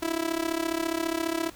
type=tone with amplitude modulation; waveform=sawtooth; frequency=329.6 Hz; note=E4; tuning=in tune; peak=-19 dBFS; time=0.02-1.5 s; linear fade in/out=10 ms; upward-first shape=sine; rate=34.7 Hz; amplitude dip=85%; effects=pink hiss -50 dBFS RMS until 1.55 s

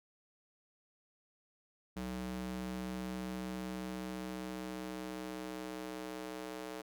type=tone with high-pass filter sweep; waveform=square; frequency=62.6 Hz; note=B1; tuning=24 cents sharp; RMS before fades=-42 dBFS; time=1.96-6.82 s; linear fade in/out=10 ms; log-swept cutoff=140 to 390 Hz; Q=1.5; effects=none

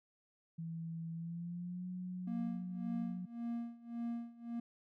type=tone with pitch glide; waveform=sine; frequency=164.81 to 181.81 Hz; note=E3 to F#3; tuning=0 to -30 cents; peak=-40 dBFS; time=0.58-3.26 s; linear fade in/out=10 ms; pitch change=+170 cents; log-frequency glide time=1.13-1.87 s
type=tone with tremolo; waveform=triangle; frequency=234.6 Hz; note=A#3; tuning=11 cents sharp; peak=-34 dBFS; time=2.27-4.6 s; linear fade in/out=5 ms; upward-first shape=sine; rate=1.8 Hz; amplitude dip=90%
effects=none

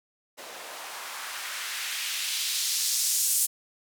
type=noise with band-pass filter sweep; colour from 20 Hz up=blue; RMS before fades=-30 dBFS; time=0.37-3.47 s; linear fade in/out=20 ms; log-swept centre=530 to 8800 Hz; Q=1.2; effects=none

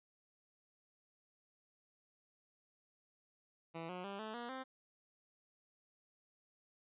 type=tone with pitch steps; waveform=10% pulse; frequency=165 / 180.98 / 198.5 / 217.7 / 238.8 / 261.9 Hz; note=E3 / F#3 / G3 / A3 / A#3 / C4; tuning=+2 / -38 / +22 / -18 / +42 / +2 cents; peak=-35 dBFS; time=3.74-4.64 s; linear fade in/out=20 ms; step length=150 ms; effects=resampled to 8000 Hz

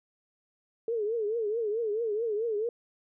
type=tone with vibrato; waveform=sine; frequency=440 Hz; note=A4; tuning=in tune; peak=-27 dBFS; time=0.88-2.69 s; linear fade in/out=2 ms; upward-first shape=triangle; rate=4.6 Hz; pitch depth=150 cents each way; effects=none

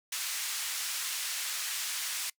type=band-pass noise; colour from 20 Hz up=white; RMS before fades=-35 dBFS; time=0.12-2.3 s; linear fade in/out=5 ms; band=1500 to 9700 Hz; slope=12 dB/octave; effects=noise-tail reverb RT60 0.1 s tail -23 dB re dry

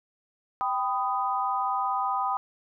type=chord; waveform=sine; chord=G augmented; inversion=none; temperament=equal with one note detuned; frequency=784 / 999.2 / 1244.5 Hz; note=G5 / B5 / D#6; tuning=0 / +20 / 0 cents; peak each=-29 dBFS; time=0.61-2.37 s; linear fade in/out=0 ms; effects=none

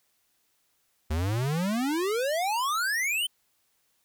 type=exponential sweep; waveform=square; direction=up; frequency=73.42 to 3136 Hz; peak=-26 dBFS; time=1.1-3.27 s; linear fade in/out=10 ms; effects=white hiss -71 dBFS RMS until 4.04 s

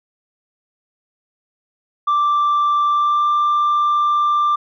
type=tone with pitch glide; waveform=sine; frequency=1174.7 to 1184.2 Hz; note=D6 to D6; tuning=0 to +14 cents; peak=-11 dBFS; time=2.07-4.56 s; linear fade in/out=10 ms; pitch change=+14 cents; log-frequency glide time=2.89-3.27 s; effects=tanh soft clip ceiling -12 dBFS

